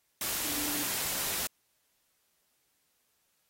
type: tone in noise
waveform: sine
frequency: 293.7 Hz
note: D4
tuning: in tune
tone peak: -39 dBFS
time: 0.45-0.84 s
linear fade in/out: 2 ms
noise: white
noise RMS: -33 dBFS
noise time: 0.21-1.47 s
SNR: -9 dB
effects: white hiss -74 dBFS RMS until 3.49 s + AAC 48 kbps